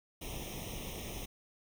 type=noise with comb filter; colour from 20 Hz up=pink; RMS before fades=-42 dBFS; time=0.21-1.26 s; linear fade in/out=10 ms; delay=0.33 ms; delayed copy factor=+0.9; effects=none